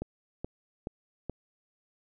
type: click train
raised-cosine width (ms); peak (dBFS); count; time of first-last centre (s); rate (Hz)
2; -21; 4; 0.02-1.297; 2.35
effects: none